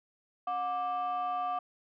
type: tone pair together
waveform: sine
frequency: 724 / 1174.7 Hz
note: F#5 / D6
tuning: -38 / 0 cents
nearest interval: minor sixth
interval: 838 cents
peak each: -30 / -32 dBFS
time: 0.47-1.59 s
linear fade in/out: 5 ms
effects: tanh soft clip ceiling -27 dBFS